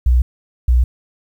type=tone pair in turn; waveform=sine; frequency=61.74 / 61.35 Hz; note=B1 / B1; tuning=0 / -11 cents; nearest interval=unison; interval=11 cents; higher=first; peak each=-8 dBFS; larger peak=neither; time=0.06-0.22 / 0.68-0.84 s; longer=neither; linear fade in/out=5 ms; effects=tanh soft clip ceiling -4 dBFS + 8-bit